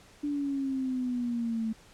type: exponential sweep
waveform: sine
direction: down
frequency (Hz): 293.7 to 220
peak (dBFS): -28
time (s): 0.23-1.73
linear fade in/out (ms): 10
effects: pink hiss -56 dBFS RMS until 1.93 s + low-pass 9000 Hz 12 dB/octave